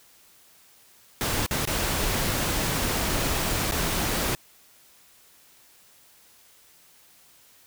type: noise with dropouts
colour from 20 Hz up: pink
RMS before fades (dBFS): -26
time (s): 1.21-4.35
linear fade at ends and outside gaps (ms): 0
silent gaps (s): 1.463-1.51 / 1.653-1.674 / 3.712-3.721
effects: white hiss -56 dBFS RMS until 7.66 s